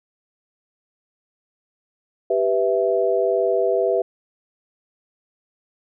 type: chord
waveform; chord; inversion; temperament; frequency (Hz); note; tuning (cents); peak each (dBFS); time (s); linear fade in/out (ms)
sine; E minor; first; equal; 392 / 493.9 / 659.3; G4 / B4 / E5; 0 / 0 / 0; -21; 2.3-4.02; 5
effects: none